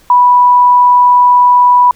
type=tone; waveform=sine; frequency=984 Hz; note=B5; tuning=7 cents flat; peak=-3 dBFS; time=0.1-1.91 s; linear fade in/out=2 ms; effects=pink hiss -46 dBFS RMS until 1.95 s